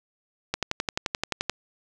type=click train; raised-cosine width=0.2 ms; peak=-8 dBFS; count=12; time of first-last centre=0.54-1.497 s; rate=11.5 Hz; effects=none